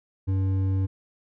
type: tone with hard clipping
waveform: sine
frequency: 95.7 Hz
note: G2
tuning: 41 cents flat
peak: -23 dBFS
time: 0.27-0.87 s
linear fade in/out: 20 ms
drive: 7 dB
effects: none